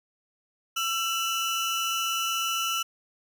30% pulse tone pair together, 1343 / 2944 Hz, E6 / F#7, +32 / -9 cents, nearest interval octave + major second, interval 1359 cents, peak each -26 dBFS, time 0.76-2.83 s, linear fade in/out 10 ms, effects none

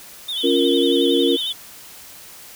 triangle tone with vibrato, 3520 Hz, A7, in tune, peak -22 dBFS, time 0.28-1.53 s, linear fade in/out 10 ms, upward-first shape sine, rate 11 Hz, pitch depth 89 cents each way
sine tone, 3066 Hz, G7, 39 cents flat, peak -26 dBFS, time 0.36-1.52 s, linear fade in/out 5 ms
sine chord, Bb minor, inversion first, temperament equal, 277.2 / 349.2 / 466.2 Hz, Db4 / F4 / Bb4, 0 / 0 / 0 cents, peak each -19 dBFS, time 0.43-1.37 s, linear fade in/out 20 ms
effects white hiss -41 dBFS RMS until 2.55 s

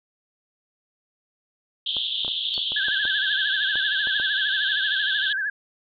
pink band-pass noise, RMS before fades -27 dBFS, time 1.86-5.33 s, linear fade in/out 5 ms, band 3100 to 3700 Hz, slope 96 dB/octave
clicks, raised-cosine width 1 ms, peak -24 dBFS, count 10, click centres 1.967 / 2.248 / 2.28 / 2.579 / 2.72 / 2.884 / 3.053 / 3.756 / 4.072 / 4.199 s
sine tone with exponential decay, 4400 Hz, C#8, 14 cents flat, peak -26 dBFS, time 2.54-2.72 s, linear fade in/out 0 ms, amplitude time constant 39 ms
sine tone with vibrato, 1627 Hz, G#6, 36 cents flat, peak -23 dBFS, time 2.76-5.5 s, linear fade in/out 5 ms, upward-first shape sine, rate 13 Hz, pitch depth 100 cents each way
effects none

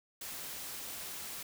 white noise, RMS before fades -43 dBFS, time 0.21-1.43 s, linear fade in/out 5 ms, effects none

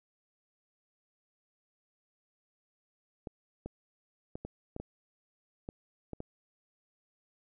clicks, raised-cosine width 2 ms, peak -26 dBFS, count 9, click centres 3.272 / 3.66 / 4.355 / 4.45 / 4.764 / 4.8 / 5.689 / 6.133 / 6.204 s, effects none

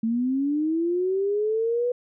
sine linear sweep, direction up, 220.6 to 495 Hz, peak -21 dBFS, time 0.03-1.92 s, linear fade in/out 5 ms, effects none

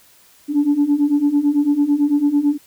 sine beating tone pair, 284.2 / 293.2 Hz, C#4 / D4, +43 / -3 cents, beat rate 9 Hz, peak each -17 / -14 dBFS, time 0.48-2.58 s, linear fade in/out 50 ms, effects tanh soft clip ceiling -8 dBFS + white hiss -51 dBFS RMS until 2.66 s

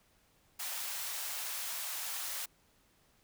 white high-pass noise, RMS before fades -39 dBFS, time 0.59-2.46 s, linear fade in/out 10 ms, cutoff 640 Hz, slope 24 dB/octave, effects pink hiss -69 dBFS RMS until 3.23 s

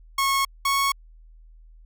sawtooth tone pair in turn, 1094 / 1104.8 Hz, C#6 / C#6, -23 / -6 cents, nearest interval unison, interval 17 cents, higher second, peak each -16 dBFS, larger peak neither, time 0.18-0.45 / 0.65-0.92 s, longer neither, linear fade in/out 5 ms, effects added 40 Hz sine -46 dBFS peak until 1.85 s

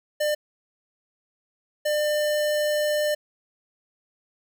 square tone pair in turn, 599 / 599 Hz, D5 / D5, +34 / +34 cents, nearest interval unison, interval 0 cents, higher neither, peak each -22 dBFS, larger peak neither, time 0.2-0.35 / 1.85-3.15 s, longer second, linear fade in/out 10 ms, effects none

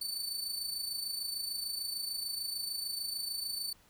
sawtooth tone with amplitude modulation, 4517 Hz, C#8, 32 cents sharp, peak -30 dBFS, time 0.01-3.73 s, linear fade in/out 5 ms, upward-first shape sine, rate 26.7 Hz, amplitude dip 55%, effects pink hiss -64 dBFS RMS until 3.89 s

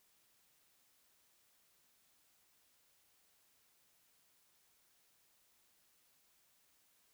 silence, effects white hiss -73 dBFS RMS until 7.13 s

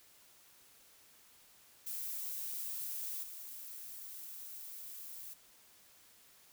violet noise with level steps, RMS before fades -41 / -48 dBFS, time 1.86-5.34 s, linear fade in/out 10 ms, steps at 3.22 s, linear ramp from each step 20 ms, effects white hiss -63 dBFS RMS until 6.52 s

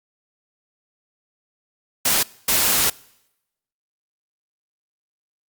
white noise bursts at uneven times, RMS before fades -18 dBFS, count 2, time 2.05-2.23 / 2.48-2.9 s, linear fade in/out 5 ms, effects noise-tail reverb RT60 0.9 s tail -24 dB re dry + Opus 48 kbps

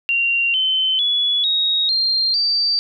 sine tone with pitch steps, 2763 / 3066 / 3402 / 3774 / 4188 / 4647 Hz, F7 / G7 / G#7 / A#7 / C8 / D8, -19 / -39 / +41 / +21 / +1 / -19 cents, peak -15 dBFS, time 0.09-2.79 s, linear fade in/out 0 ms, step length 450 ms, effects none

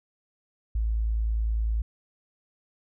sine tone, 55 Hz, A1, in tune, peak -23 dBFS, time 0.75-1.82 s, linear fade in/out 5 ms, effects none

